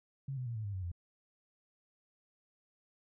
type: tone with pitch steps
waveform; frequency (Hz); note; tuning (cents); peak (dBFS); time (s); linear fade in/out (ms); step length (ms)
sine; 136.5 / 126.63 / 117.47 / 108.97 / 101.08 / 93.77 / 86.99; C#3 / B2 / A#2 / A2 / G#2 / F#2 / F2; -26 / +44 / +14 / -16 / -46 / +24 / -6; -36; 0.28-0.917; 5; 91
effects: none